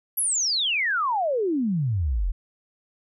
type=exponential sweep; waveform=sine; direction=down; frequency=11910 to 38.17 Hz; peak=-21 dBFS; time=0.17-2.32 s; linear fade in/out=10 ms; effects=none